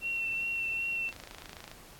sine tone with vibrato, 2711 Hz, E7, 48 cents sharp, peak -30 dBFS, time 0.01-1.12 s, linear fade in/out 50 ms, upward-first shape sine, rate 2.6 Hz, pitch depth 16 cents each way
click train, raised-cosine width 0.2 ms, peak -27 dBFS, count 18, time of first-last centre 1.09-1.715 s, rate 27.2 Hz
effects pink hiss -53 dBFS RMS until 1.99 s + AAC 64 kbps

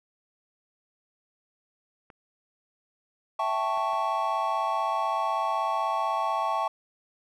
clicks, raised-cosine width 0.5 ms, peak -33 dBFS, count 3, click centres 2.102 / 3.775 / 3.934 s
triangle chord, A dominant seventh, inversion second, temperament equal, 659.3 / 784 / 880 / 1108.7 Hz, E5 / G5 / A5 / C#6, 0 / 0 / 0 / 0 cents, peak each -30 / -30 / -28 / -27 dBFS, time 3.39-6.68 s, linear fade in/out 5 ms
effects none

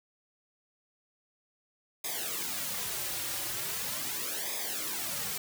white noise with flanger, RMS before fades -35 dBFS, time 2.04-5.38 s, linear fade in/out 5 ms, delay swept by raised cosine 0.69 to 4.59 ms, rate 0.4 Hz, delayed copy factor -0.85, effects none

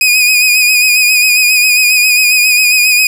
sawtooth tone with vibrato, 2485 Hz, D#7, 3 cents flat, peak -3 dBFS, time 0.01-3.07 s, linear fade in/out 2 ms, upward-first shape sine, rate 7.4 Hz, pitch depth 41 cents each way, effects none

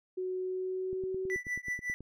sine tone with pitch glide, 370 to 376.7 Hz, F#4 to F#4, 0 to +31 cents, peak -32 dBFS, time 0.17-1.36 s, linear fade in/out 10 ms, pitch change +31 cents, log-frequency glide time 0.37-1.17 s
click train, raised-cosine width 3 ms, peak -33 dBFS, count 11, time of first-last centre 0.93-2.006 s, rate 9.29 Hz
triangle tone with tremolo, 1975.5 Hz, B6, in tune, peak -28 dBFS, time 1.3-1.94 s, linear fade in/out 0 ms, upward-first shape triangle, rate 5.4 Hz, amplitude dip 100%
effects none

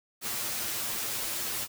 white noise with comb filter, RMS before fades -33 dBFS, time 0.21-1.68 s, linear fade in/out 50 ms, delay 8.6 ms, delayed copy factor +0.8, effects none

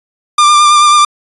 45% pulse tone with vibrato, 1191 Hz, D6, 24 cents sharp, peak -4 dBFS, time 0.38-1.05 s, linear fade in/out 5 ms, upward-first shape sine, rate 9.2 Hz, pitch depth 22 cents each way, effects resampled to 24000 Hz

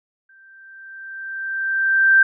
sine tone with exponential growth, 1568 Hz, G6, in tune, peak -8 dBFS, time 0.29-2.23 s, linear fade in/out 5 ms, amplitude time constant 420 ms, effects none

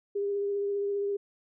sine tone with vibrato, 402.9 Hz, G4, 48 cents sharp, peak -27 dBFS, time 0.15-1.17 s, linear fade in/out 10 ms, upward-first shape triangle, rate 15 Hz, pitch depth 18 cents each way, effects none

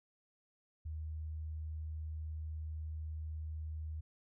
sine tone, 78.1 Hz, D#2, 7 cents sharp, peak -39 dBFS, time 0.85-4.01 s, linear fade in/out 10 ms, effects none

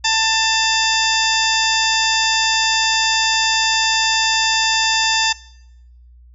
harmonic tone with a mistuned harmonic, 890 Hz, A5, 20 cents sharp, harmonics 1 / 2 / 3 / 4 / 5 / 6 / 7 / 8, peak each -21 / -22 / -23 / -21 / -21 / -25 / -27 / -25 dBFS, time 0.04-5.33 s, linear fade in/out 10 ms, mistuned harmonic 5, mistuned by +130 cents, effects noise-tail reverb RT60 0.9 s tail -23 dB re dry + added 60 Hz sine -42 dBFS peak until 6.34 s

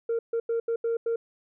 sine tone bursts at uneven times, 461.6 Hz, A#4, 17 cents flat, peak -22 dBFS, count 6, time 0.09-0.19 / 0.33-0.4 / 0.49-0.6 / 0.68-0.76 / 0.84-0.97 / 1.06-1.16 s, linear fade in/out 5 ms, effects tanh soft clip ceiling -22 dBFS

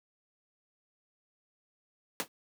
pink noise with exponential decay, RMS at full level -27 dBFS, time 2.2-2.28 s, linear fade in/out 0 ms, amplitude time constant 17 ms, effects high-pass 200 Hz 12 dB/octave

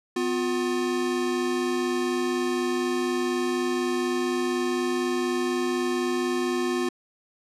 square tone pair together, 251.4 / 355.5 Hz, B3 / F4, +31 / +31 cents, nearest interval tritone, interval 600 cents, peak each -29 / -26 dBFS, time 0.16-6.89 s, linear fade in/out 5 ms, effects low-pass 9000 Hz 12 dB/octave

